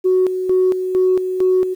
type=tone with tremolo; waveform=sine; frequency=370.6 Hz; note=F#4; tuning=3 cents sharp; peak=-10 dBFS; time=0.04-1.75 s; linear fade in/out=20 ms; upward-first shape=square; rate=2.2 Hz; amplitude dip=60%; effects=tanh soft clip ceiling -7 dBFS + 8-bit